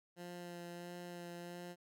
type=tone with vibrato; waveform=15% pulse; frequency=174.61 Hz; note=F3; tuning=in tune; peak=-40 dBFS; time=0.16-1.76 s; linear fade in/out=50 ms; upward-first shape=sine; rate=1.5 Hz; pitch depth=14 cents each way; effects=none